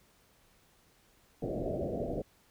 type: low-pass noise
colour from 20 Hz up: white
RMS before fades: -35 dBFS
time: 1.42-2.22 s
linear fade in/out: 5 ms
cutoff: 690 Hz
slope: 96 dB/octave
effects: pink hiss -66 dBFS RMS until 2.5 s